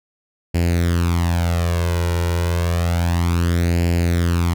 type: tone with flanger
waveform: sawtooth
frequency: 85.8 Hz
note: F2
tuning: 30 cents flat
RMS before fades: -18 dBFS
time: 0.54-4.54 s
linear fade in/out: 10 ms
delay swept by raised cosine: 0.41 to 2.11 ms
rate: 0.3 Hz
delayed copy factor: +0.7
effects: none